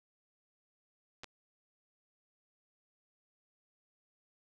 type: clicks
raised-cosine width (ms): 0.2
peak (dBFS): -28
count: 2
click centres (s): 1.235 / 1.243
effects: none